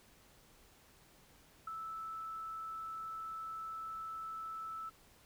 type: tone with ADSR envelope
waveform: sine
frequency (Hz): 1314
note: E6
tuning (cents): -6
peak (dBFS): -37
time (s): 1.67-4.9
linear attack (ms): 6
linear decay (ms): 8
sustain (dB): -4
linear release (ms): 15
effects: pink hiss -64 dBFS RMS until 5.25 s